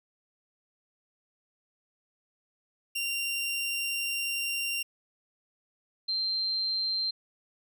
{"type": "tone pair in turn", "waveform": ["sawtooth", "sine"], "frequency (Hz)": [2771, 4147], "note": ["F7", "C8"], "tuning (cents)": [-14, -16], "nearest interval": "perfect fifth", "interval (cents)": 698, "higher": "second", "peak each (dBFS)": [-26, -27], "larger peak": "first", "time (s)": [[2.95, 4.83], [6.08, 7.11]], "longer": "first", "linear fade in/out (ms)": 10, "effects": []}